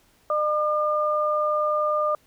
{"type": "tone pair together", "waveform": "sine", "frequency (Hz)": [604.4, 1205], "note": ["D5", "D6"], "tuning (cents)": [50, 44], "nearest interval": "octave", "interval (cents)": 1194, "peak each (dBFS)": -23, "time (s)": [0.3, 2.15], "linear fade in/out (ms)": 2, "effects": ["pink hiss -61 dBFS RMS until 2.26 s"]}